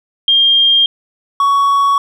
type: tone pair in turn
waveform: sine / triangle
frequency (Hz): 3209 / 1118.9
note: G7 / C#6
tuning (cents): +40 / +16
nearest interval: octave + tritone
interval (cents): 1824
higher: first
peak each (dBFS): -7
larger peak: neither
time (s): 0.28-0.86 / 1.4-1.98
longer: neither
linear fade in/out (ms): 2
effects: none